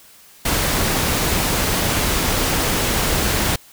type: noise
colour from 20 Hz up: pink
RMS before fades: -19 dBFS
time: 0.45-3.56 s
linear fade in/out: 5 ms
effects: white hiss -47 dBFS RMS until 3.72 s